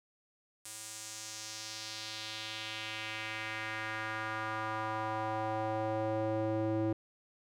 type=tone with band-pass filter sweep; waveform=square; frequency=109.4 Hz; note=A2; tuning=9 cents flat; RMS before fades=-37 dBFS; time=0.65-6.93 s; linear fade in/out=5 ms; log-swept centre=8900 to 380 Hz; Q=1.9; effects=none